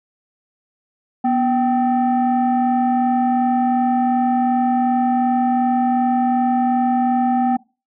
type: tone pair together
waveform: sine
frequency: 244.2 / 775.3 Hz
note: B3 / G5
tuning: -19 / -19 cents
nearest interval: octave + minor sixth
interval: 2000 cents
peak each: -15 dBFS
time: 1.24-7.57 s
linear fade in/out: 10 ms
effects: noise-tail reverb RT60 0.3 s tail -22 dB re dry + tanh soft clip ceiling -11 dBFS